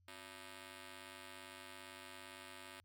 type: ring-modulated tone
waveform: 5% pulse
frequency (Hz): 311.1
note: D#4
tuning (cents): 0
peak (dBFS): -37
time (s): 0.08-2.8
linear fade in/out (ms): 0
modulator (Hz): 48.8
effects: added 90 Hz sine -69 dBFS peak until 2.84 s + MP3 96 kbps